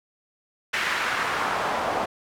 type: noise with band-pass filter sweep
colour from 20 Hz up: pink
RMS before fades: -26 dBFS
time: 0.73-2.06 s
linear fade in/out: 10 ms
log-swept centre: 2000 to 730 Hz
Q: 1.5
effects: none